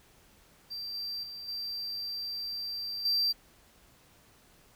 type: tone with level steps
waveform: triangle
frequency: 4699 Hz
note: D8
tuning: in tune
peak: -35 / -33 / -39 / -33 / -24 dBFS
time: 0.7-3.33 s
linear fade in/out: 20 ms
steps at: 0.94 / 1.23 / 1.48 / 3.05 s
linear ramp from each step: 5 ms
effects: pink hiss -61 dBFS RMS until 4.75 s